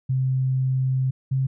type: tone pair in turn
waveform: sine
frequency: 130.81 / 132.87 Hz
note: C3 / C3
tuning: 0 / +27 cents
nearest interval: unison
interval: 27 cents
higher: second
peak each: -19 dBFS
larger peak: neither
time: 0.09-1.11 / 1.31-1.47 s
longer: first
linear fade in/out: 10 ms
effects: none